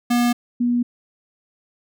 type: tone pair in turn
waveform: square / sine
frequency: 241 / 241.8 Hz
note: B3 / B3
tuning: -42 / -36 cents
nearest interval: unison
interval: 6 cents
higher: second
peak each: -16 dBFS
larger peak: neither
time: 0.1-0.33 / 0.6-0.83 s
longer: neither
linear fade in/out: 10 ms
effects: none